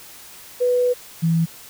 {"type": "tone pair in turn", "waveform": "sine", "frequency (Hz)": [493.9, 164.82], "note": ["B4", "E3"], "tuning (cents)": [0, 0], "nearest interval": "octave + perfect fifth", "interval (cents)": 1900, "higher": "first", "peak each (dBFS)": -15, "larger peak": "neither", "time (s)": [[0.6, 0.94], [1.22, 1.46]], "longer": "first", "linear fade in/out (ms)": 20, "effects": ["white hiss -42 dBFS RMS until 1.69 s"]}